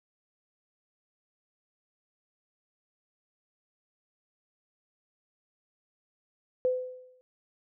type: tone with exponential decay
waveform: sine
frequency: 507 Hz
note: B4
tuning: 45 cents sharp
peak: -21 dBFS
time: 6.65-7.21 s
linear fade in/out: 0 ms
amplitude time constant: 120 ms
effects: none